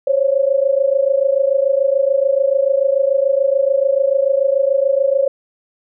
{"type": "tone pair together", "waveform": "sine", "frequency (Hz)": [534, 560.9], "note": ["C5", "C#5"], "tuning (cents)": [35, 20], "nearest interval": "minor second", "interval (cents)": 85, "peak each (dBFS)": -15, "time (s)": [0.07, 5.28], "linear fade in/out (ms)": 5, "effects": []}